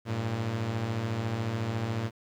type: beating tone pair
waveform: sawtooth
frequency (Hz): 100 / 114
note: G2 / A#2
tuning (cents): +35 / -38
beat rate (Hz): 14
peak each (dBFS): -32 / -26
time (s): 0.05-2.11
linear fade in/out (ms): 50
effects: low-pass 5000 Hz 12 dB/octave + 10-bit